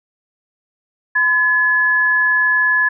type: tone pair together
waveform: sine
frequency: 1014 / 1705.3 Hz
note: B5 / G#6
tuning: +45 / +45 cents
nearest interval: major sixth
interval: 900 cents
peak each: -22 / -12 dBFS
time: 1.15-2.89 s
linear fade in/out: 10 ms
effects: none